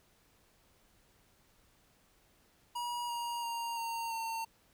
square tone with pitch steps, 960 / 946.8 / 933.7 / 920.9 / 908.2 Hz, B5 / A#5 / A#5 / A#5 / A#5, -49 / +27 / +3 / -21 / -45 cents, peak -36 dBFS, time 2.75-4.45 s, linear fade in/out 10 ms, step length 340 ms, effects pink hiss -68 dBFS RMS until 4.73 s

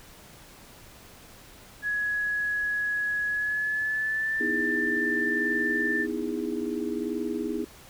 sine tone with pitch glide, 1678 to 1777.8 Hz, G#6 to A6, +17 to +17 cents, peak -25 dBFS, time 1.82-6.07 s, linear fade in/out 50 ms, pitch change +100 cents, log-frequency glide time 3.26-4.44 s
sine chord, E major seventh, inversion second, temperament just, 247.2 / 309 / 329.6 / 412 Hz, B3 / D#4 / E4 / G#4, +2 / -12 / 0 / -14 cents, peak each -33 dBFS, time 4.4-7.65 s, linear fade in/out 10 ms
effects pink hiss -50 dBFS RMS until 7.89 s

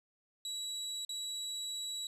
30% pulse tone with dropouts, 3905 Hz, B7, 20 cents flat, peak -35 dBFS, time 0.45-2.07 s, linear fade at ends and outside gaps 2 ms, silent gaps 1.05-1.092 s, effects resampled to 32000 Hz + 12-bit

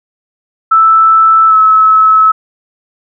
sine tone with pitch glide, 1318.5 to 1295.8 Hz, E6 to E6, 0 to -30 cents, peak -3 dBFS, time 0.71-2.32 s, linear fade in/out 10 ms, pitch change -30 cents, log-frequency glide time 1.48-1.54 s, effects none

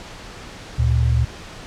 sine tone pair together, 73.42 / 116.54 Hz, D2 / A#2, 0 / 0 cents, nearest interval minor sixth, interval 800 cents, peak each -17 dBFS, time 0.78-1.25 s, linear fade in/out 10 ms, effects pink hiss -37 dBFS RMS until 1.66 s + low-pass 6000 Hz 12 dB/octave

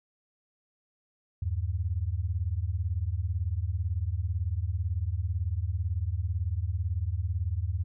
sine beating tone pair, 79.5 / 97.5 Hz, D#2 / G2, +38 / -9 cents, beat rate 18 Hz, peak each -30 dBFS, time 1.42-7.84 s, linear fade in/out 5 ms, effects none

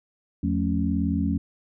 sine tone cluster, 82.2 / 177.9 / 218.9 / 276.6 Hz, E2 / F3 / A3 / C#4, -4 / +32 / -9 / -4 cents, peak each -27 dBFS, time 0.43-1.38 s, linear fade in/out 5 ms, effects none

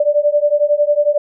sine beating tone pair, 583 / 594 Hz, D5 / D5, -13 / +20 cents, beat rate 11 Hz, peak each -14 dBFS, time 0-1.18 s, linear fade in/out 5 ms, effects none

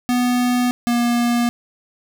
square tone pair in turn, 246.5 / 238.7 Hz, B3 / A#3, -3 / +41 cents, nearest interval minor second, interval 56 cents, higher first, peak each -16 dBFS, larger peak neither, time 0.09-0.71 / 0.87-1.49 s, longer neither, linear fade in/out 0 ms, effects none

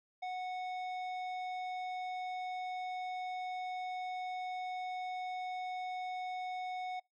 sine tone with tanh clipping, 736 Hz, F#5, 9 cents flat, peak -39 dBFS, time 0.22-7 s, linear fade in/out 10 ms, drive 16 dB, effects noise-tail reverb RT60 0.2 s tail -26 dB re dry + low-pass 4000 Hz 12 dB/octave

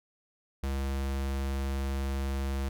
square tone, 68 Hz, C#2, 33 cents flat, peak -30 dBFS, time 0.63-2.69 s, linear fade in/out 5 ms, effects none

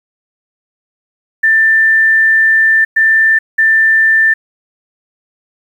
sine tone bursts at uneven times, 1780 Hz, A6, 20 cents sharp, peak -6 dBFS, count 3, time 1.43-2.85 / 2.96-3.39 / 3.58-4.34 s, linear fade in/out 10 ms, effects 7-bit

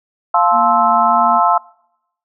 sine chord, F major seventh, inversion none, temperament just, 698.5 / 873.1 / 1047.7 / 1309.6 Hz, F5 / A5 / C6 / E6, 0 / -14 / +2 / -12 cents, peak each -15 dBFS, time 0.34-1.58 s, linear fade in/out 5 ms
triangle tone with vibrato, 233.1 Hz, A#3, in tune, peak -22 dBFS, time 0.51-1.41 s, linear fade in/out 50 ms, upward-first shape square, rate 1.7 Hz, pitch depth 16 cents each way
effects noise-tail reverb RT60 0.8 s tail -24 dB re dry

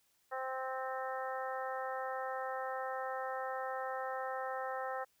harmonic tone, 261.4 Hz, C4, 1 cent flat, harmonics 2 / 3 / 4 / 5 / 6 / 7, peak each -41 / -41 / -46 / -44 / -51 / -47 dBFS, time 0.31-5.05 s, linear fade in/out 20 ms, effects white hiss -74 dBFS RMS until 5.2 s

